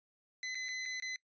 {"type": "tone with dropouts", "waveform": "sawtooth", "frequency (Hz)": 2026, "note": "B6", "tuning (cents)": 44, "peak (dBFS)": -34, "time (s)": [0.43, 1.16], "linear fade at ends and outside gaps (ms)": 1, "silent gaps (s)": [[0.547, 0.553], [0.685, 0.688], [0.855, 0.859], [1, 1.023]], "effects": ["noise-tail reverb RT60 0.1 s tail -22 dB re dry", "resampled to 16000 Hz"]}